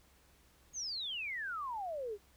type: exponential sweep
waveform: sine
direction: down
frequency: 6710 to 388.6 Hz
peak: -37 dBFS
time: 0.73-2.18 s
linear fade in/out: 50 ms
effects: added 65 Hz sine -68 dBFS peak until 2.36 s + pink hiss -67 dBFS RMS until 2.36 s

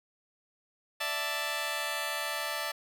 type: chord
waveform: 10% pulse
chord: D suspended second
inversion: none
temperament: just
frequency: 587.3 / 660.7 / 881 Hz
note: D5 / E5 / A5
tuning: 0 / +4 / +2 cents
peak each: -28 dBFS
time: 1-2.72 s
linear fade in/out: 10 ms
effects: none

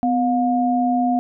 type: tone pair together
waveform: sine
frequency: 251.5 / 713 Hz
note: B3 / F5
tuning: +32 / +36 cents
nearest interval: octave + tritone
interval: 1804 cents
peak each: -18 / -19 dBFS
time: 0.03-1.19 s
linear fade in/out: 0 ms
effects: none

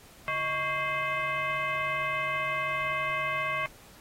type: tone with frequency modulation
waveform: sine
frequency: 1599 Hz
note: G6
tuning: 34 cents sharp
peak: -27 dBFS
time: 0.28-3.66 s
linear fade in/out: 0 ms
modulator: 486 Hz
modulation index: 1.9
effects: pink hiss -54 dBFS RMS until 4 s + AAC 48 kbps

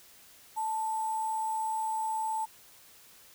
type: tone with sample-and-hold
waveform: sine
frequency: 881 Hz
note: A5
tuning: 2 cents sharp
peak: -29 dBFS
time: 0.56-2.46 s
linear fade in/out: 20 ms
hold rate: 8820 Hz
effects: white hiss -56 dBFS RMS until 3.34 s

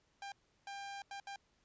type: tone bursts at uneven times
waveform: sawtooth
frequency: 797 Hz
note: G5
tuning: 28 cents sharp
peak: -40 dBFS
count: 4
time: 0.22-0.32 / 0.67-1.02 / 1.11-1.2 / 1.27-1.36 s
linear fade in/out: 2 ms
effects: pink hiss -75 dBFS RMS until 1.64 s + resampled to 16000 Hz

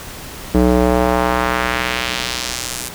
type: tone with band-pass filter sweep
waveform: square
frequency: 61.74 Hz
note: B1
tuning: in tune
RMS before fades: -17 dBFS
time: 0.54-2.89 s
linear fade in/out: 10 ms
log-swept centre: 330 to 10000 Hz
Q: 1.1
effects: pink hiss -32 dBFS RMS until 2.94 s

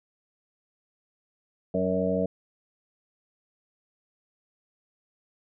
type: harmonic tone with a mistuned harmonic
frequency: 93.1 Hz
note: F#2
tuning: 11 cents sharp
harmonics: 1 / 2 / 3 / 5 / 6 / 7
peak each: -39 / -28 / -33 / -29 / -30 / -30 dBFS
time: 1.74-2.26 s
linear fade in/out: 5 ms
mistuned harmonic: 7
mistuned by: -17 cents
effects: none

